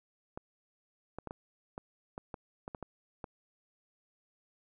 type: clicks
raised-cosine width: 1 ms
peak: -26 dBFS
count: 11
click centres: 0.375 / 1.186 / 1.273 / 1.309 / 1.779 / 2.179 / 2.342 / 2.679 / 2.748 / 2.827 / 3.242 s
effects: none